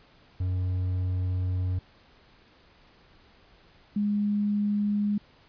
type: tone pair in turn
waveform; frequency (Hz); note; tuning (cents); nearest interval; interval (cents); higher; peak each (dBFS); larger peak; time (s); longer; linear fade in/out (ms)
triangle / sine; 91.7 / 206.2; F#2 / G#3; -15 / -12; octave + major second; 1403; second; -23; neither; 0.4-1.79 / 3.96-5.18; first; 5
effects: pink hiss -58 dBFS RMS until 5.48 s + resampled to 11025 Hz